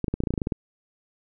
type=clicks; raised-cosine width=3 ms; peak=-12 dBFS; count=12; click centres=0.043 / 0.082 / 0.14 / 0.204 / 0.237 / 0.272 / 0.306 / 0.339 / 0.378 / 0.418 / 0.471 / 0.522 s; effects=none